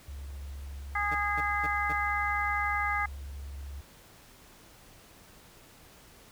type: tone with vibrato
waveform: sine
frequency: 69.3 Hz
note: C#2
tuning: in tune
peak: -38 dBFS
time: 0.08-3.81 s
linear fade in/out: 5 ms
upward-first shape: square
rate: 20 Hz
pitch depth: 98 cents each way
type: harmonic tone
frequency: 411.1 Hz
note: G#4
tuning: 18 cents flat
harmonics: 2 / 3 / 4 / 5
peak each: -33 / -32 / -34 / -32 dBFS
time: 0.95-3.06 s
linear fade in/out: 5 ms
type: tone bursts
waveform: 15% pulse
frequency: 150.3 Hz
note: D3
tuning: 40 cents sharp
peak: -31 dBFS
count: 4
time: 1.11-1.93 s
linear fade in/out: 10 ms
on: 40 ms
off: 220 ms
effects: pink hiss -55 dBFS RMS until 6.31 s